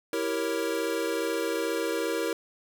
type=chord; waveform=square; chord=E diminished seventh; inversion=none; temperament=equal; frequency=329.6 / 392 / 466.2 / 554.4 Hz; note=E4 / G4 / Bb4 / Db5; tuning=0 / 0 / 0 / 0 cents; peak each=-33 / -35 / -31 / -36 dBFS; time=0.13-2.33 s; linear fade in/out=2 ms; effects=none